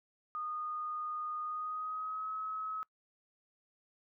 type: tone with pitch glide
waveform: sine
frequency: 1230 to 1282.2 Hz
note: D#6 to E6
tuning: -20 to -48 cents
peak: -36 dBFS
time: 0.35-2.83 s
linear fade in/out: 0 ms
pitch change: +72 cents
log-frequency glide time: 1.43-2.3 s
effects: noise-tail reverb RT60 0.1 s tail -24 dB re dry